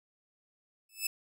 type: tone with exponential growth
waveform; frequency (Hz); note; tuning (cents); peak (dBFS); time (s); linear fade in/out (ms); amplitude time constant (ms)
10% pulse; 2616; E7; -14; -18; 0.89-1.07; 5; 37
effects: none